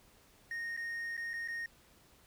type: tone with dropouts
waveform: triangle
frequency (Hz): 1855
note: A#6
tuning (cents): -9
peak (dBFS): -35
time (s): 0.51-1.66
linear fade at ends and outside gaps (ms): 2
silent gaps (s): 0.766-0.774 / 1.168-1.176 / 1.334-1.338 / 1.477-1.484
effects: pink hiss -64 dBFS RMS until 2.26 s